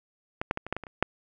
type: clicks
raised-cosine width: 0.5 ms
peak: -14 / -9 / -16 / -22 / -13 / -17 / -24 / -28 / -6 dBFS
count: 9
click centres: 0.415 / 0.511 / 0.574 / 0.666 / 0.726 / 0.766 / 0.837 / 0.868 / 1.026 s
effects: none